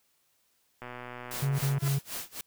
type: click train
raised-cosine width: 0.5 ms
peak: -26 dBFS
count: 119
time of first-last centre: 0.82-1.779 s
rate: 123 Hz
type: noise with tremolo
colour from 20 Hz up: white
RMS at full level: -36 dBFS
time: 1.31-2.41 s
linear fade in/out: 2 ms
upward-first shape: sine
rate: 3.8 Hz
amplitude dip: 95%
type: tone bursts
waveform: triangle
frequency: 138.59 Hz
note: C#3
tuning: in tune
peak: -23 dBFS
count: 3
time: 1.42-1.99 s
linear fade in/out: 10 ms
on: 170 ms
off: 30 ms
type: tone with exponential growth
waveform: 10% pulse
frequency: 338.7 Hz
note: E4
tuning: 47 cents sharp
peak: -26 dBFS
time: 1.73-1.88 s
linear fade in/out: 1 ms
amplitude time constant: 31 ms
effects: white hiss -71 dBFS RMS until 2.46 s